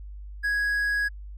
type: tone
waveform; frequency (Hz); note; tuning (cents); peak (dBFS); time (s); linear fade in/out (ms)
triangle; 1661.2; G#6; 0; -21; 0.43-1.09; 20
effects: added 50 Hz sine -37 dBFS peak until 1.37 s